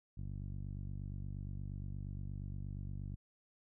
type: tone with low-pass filter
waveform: 10% pulse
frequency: 48.51 Hz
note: G1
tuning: 17 cents flat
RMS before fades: -43 dBFS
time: 0.17-3.16 s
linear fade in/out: 10 ms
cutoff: 130 Hz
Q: 0.9
effects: none